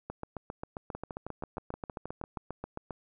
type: two click trains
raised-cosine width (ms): 1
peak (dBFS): -23 / -24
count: 22 / 10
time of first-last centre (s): 0.1-2.907 / 0.95-2.372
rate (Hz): 7.48 / 6.33
effects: none